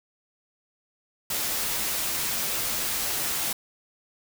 white noise with comb filter, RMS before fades -28 dBFS, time 1.3-3.53 s, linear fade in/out 5 ms, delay 11 ms, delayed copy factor -0.5, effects none

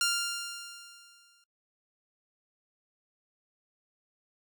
10% pulse tone with exponential decay, 1395 Hz, F6, 2 cents flat, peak -16 dBFS, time 0.01-1.44 s, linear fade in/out 2 ms, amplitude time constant 310 ms, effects noise-tail reverb RT60 0.1 s tail -23 dB re dry

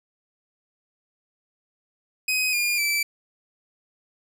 sawtooth tone with pitch steps, 2516 / 2418 / 2323 Hz, D#7 / D7 / D7, +19 / +50 / -20 cents, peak -18 dBFS, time 2.28-3.03 s, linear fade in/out 5 ms, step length 250 ms, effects none

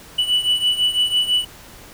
triangle beating tone pair, 2960 / 2966 Hz, F#7 / F#7, 0 / +4 cents, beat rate 6 Hz, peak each -16 / -20 dBFS, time 0.18-1.45 s, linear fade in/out 10 ms, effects pink hiss -42 dBFS RMS until 1.93 s

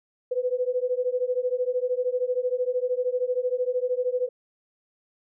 sine beating tone pair, 493.9 / 506.9 Hz, B4 / B4, 0 / +45 cents, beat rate 13 Hz, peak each -26 dBFS, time 0.31-4.29 s, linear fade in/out 10 ms, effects none

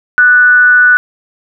sine tone with frequency modulation, 1480 Hz, F#6, in tune, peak -3 dBFS, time 0.18-0.97 s, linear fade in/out 0 ms, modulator 274 Hz, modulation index 0.25, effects none

